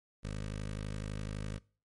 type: tone with notch filter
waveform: 15% pulse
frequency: 51.91 Hz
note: G#1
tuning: in tune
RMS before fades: -39 dBFS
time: 0.23-1.59 s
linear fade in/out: 20 ms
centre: 820 Hz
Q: 2
effects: noise-tail reverb RT60 0.4 s tail -23 dB re dry + MP3 48 kbps

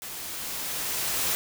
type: noise with level ramp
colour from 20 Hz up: white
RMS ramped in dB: -38 to -26 dBFS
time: 0.02-1.35 s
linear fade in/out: 0 ms
effects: none

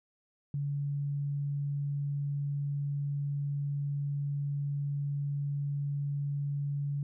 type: tone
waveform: sine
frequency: 142.6 Hz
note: C#3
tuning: 49 cents sharp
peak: -30 dBFS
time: 0.54-7.03 s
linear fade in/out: 2 ms
effects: none

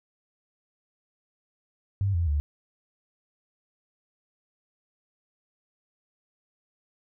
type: tone with pitch steps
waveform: sine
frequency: 98.8 / 85.02 / 73.17 Hz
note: G2 / F2 / D2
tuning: +14 / -46 / -6 cents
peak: -22 dBFS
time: 2.01-2.4 s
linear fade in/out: 0 ms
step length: 130 ms
effects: none

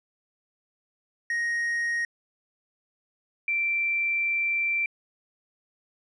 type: tone pair in turn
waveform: triangle / sine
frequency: 1873 / 2348 Hz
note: A#6 / D7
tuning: +8 / -1 cents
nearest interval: major third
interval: 391 cents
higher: second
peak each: -23 dBFS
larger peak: neither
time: 1.3-2.05 / 3.48-4.86 s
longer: second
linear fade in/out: 2 ms
effects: resampled to 22050 Hz

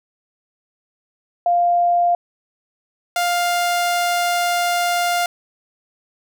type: tone pair in turn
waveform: sine / sawtooth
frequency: 698.5 / 701.4 Hz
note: F5 / F5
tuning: 0 / +7 cents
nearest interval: unison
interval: 7 cents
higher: second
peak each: -13 dBFS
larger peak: neither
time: 1.46-2.15 / 3.16-5.26 s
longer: second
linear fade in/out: 2 ms
effects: none

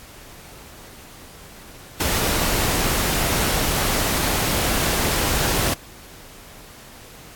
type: noise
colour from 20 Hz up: pink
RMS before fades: -21 dBFS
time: 2-5.74 s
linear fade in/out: 5 ms
effects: pink hiss -43 dBFS RMS until 7.35 s + AAC 64 kbps

